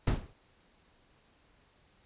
brown noise with exponential decay, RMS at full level -21 dBFS, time 0.07-0.33 s, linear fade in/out 5 ms, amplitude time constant 55 ms, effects pink hiss -66 dBFS RMS until 2.05 s + resampled to 8000 Hz

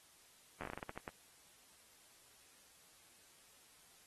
slowing click train, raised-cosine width 0.5 ms, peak -29 dBFS, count 12, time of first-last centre 0.61-1.078 s, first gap 11 ms, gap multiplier 1.25, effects white hiss -65 dBFS RMS until 4.06 s + AAC 32 kbps

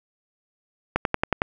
click train, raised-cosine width 0.5 ms, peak -5 dBFS, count 6, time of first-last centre 0.96-1.419 s, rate 10.9 Hz, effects none

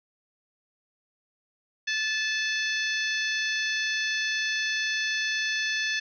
harmonic tone, 871 Hz, A5, 18 cents flat, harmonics 2 / 3 / 4 / 5 / 6 / 7, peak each -28 / -32 / -34 / -36 / -38 / -39 dBFS, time 1.87-6 s, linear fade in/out 10 ms, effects none

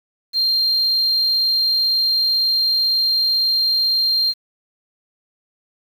sine tone, 4186 Hz, C8, in tune, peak -13 dBFS, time 0.33-4.34 s, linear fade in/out 50 ms, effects tanh soft clip ceiling -12 dBFS + 7-bit

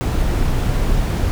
brown noise, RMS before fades -17 dBFS, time 0.01-1.31 s, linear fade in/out 0 ms, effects none

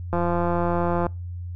click train, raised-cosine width 1 ms, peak -11 dBFS, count 163, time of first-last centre 0.13-1.066 s, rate 173 Hz, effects noise-tail reverb RT60 0.3 s tail -26 dB re dry + added 88 Hz sine -30 dBFS peak until 1.55 s

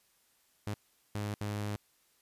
sawtooth tone bursts at uneven times, 103.83 Hz, G#2, in tune, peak -30 dBFS, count 3, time 0.67-0.74 / 1.15-1.34 / 1.41-1.76 s, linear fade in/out 0 ms, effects white hiss -70 dBFS RMS until 2.21 s + resampled to 32000 Hz

